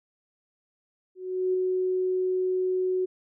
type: tone with ADSR envelope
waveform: sine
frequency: 370 Hz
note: F#4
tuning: in tune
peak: -21 dBFS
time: 1.15-3.06 s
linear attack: 390 ms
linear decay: 5 ms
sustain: -2 dB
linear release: 16 ms
effects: none

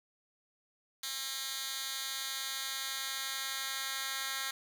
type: tone with high-pass filter sweep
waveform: 10% pulse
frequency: 268.5 Hz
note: C4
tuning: 45 cents sharp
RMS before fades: -38 dBFS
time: 1.03-4.51 s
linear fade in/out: 5 ms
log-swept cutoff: 3400 to 2200 Hz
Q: 1.1
effects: none

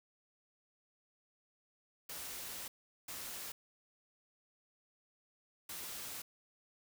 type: noise bursts at uneven times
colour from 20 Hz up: white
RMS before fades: -45 dBFS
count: 3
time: 2.09-2.68 / 3.08-3.52 / 5.69-6.22 s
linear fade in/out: 5 ms
effects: none

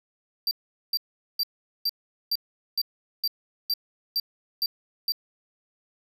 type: tone bursts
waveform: square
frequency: 4699 Hz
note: D8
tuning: in tune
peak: -23 dBFS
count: 11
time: 0.47-5.121 s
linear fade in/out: 2 ms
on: 41 ms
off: 420 ms
effects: none

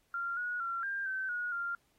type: tone with pitch steps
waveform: sine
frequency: 1386 / 1455 / 1368 / 1596 / 1540 / 1449 / 1392 Hz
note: F6 / F#6 / F6 / G6 / G6 / F#6 / F6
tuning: -14 / -29 / -36 / +31 / -31 / -37 / -6 cents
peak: -33 dBFS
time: 0.14-1.75 s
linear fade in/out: 2 ms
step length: 230 ms
effects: pink hiss -73 dBFS RMS until 1.98 s + AAC 48 kbps

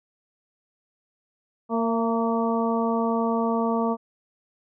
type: harmonic tone with a mistuned harmonic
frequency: 229.5 Hz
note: A#3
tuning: 27 cents flat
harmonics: 1 / 2 / 3 / 4 / 5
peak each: -24 / -27 / -29 / -30 / -31 dBFS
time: 1.69-3.97 s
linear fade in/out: 50 ms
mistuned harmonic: 3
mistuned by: -25 cents
effects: none

